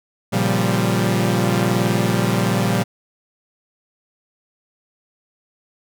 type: chord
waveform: sawtooth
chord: G half-diminished seventh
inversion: first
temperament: equal with one note detuned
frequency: 116.54 / 137.32 / 174.61 / 196 Hz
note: Bb2 / Db3 / F3 / G3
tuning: 0 / -16 / 0 / 0 cents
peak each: -17 / -21 / -18 / -17 dBFS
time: 0.32-2.84 s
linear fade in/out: 20 ms
effects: none